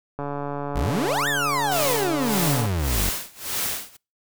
click train, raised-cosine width 1 ms, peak -16 dBFS, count 354, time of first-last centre 0.19-2.659 s, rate 143 Hz
35% pulse exponential two-way sweep, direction up then down, 42.08 to 1865 to 42.08 Hz, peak -20 dBFS, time 0.75-3.1 s, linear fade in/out 10 ms, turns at 1.28 s
white noise with tremolo, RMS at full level -25 dBFS, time 1.71-3.97 s, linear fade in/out 10 ms, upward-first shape sine, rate 1.7 Hz, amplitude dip 95%
effects noise-tail reverb RT60 0.3 s tail -26 dB re dry

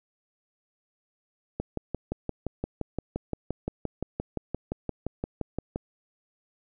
click train, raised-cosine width 2 ms, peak -16 dBFS, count 25, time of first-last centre 1.6-5.759 s, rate 5.77 Hz, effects none

